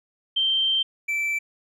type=tone pair in turn; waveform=sine / triangle; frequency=3136 / 2328 Hz; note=G7 / D7; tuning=0 / -16 cents; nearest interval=perfect fourth; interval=516 cents; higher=first; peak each=-19 / -21 dBFS; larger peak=first; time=0.36-0.83 / 1.08-1.39 s; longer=first; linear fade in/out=10 ms; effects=none